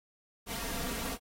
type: noise with comb filter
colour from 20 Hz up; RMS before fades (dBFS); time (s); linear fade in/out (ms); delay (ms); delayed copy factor
pink; -37; 0.46-1.18; 50; 4.3; +0.7
effects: AAC 48 kbps